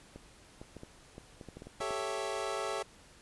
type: clicks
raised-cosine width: 2 ms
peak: -32 dBFS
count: 12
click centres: 0.16 / 0.615 / 0.767 / 0.834 / 1.181 / 1.412 / 1.487 / 1.57 / 1.621 / 1.67 / 1.804 / 1.908 s
type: chord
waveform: 25% pulse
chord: A dominant seventh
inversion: third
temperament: equal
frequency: 392 / 440 / 554.4 / 659.3 Hz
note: G4 / A4 / C#5 / E5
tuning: 0 / 0 / 0 / 0 cents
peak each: -36 dBFS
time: 1.8-2.83 s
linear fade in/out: 10 ms
effects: pink hiss -58 dBFS RMS until 3.21 s + resampled to 24000 Hz